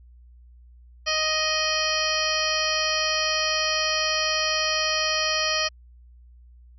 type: harmonic tone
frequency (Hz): 624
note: D#5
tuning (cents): +5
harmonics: 1 / 2 / 3 / 4 / 5 / 7 / 8 / 9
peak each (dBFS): -30 / -30 / -30 / -30 / -30 / -30 / -30 / -30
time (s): 1.06-5.69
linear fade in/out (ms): 20
effects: added 60 Hz sine -47 dBFS peak until 6.78 s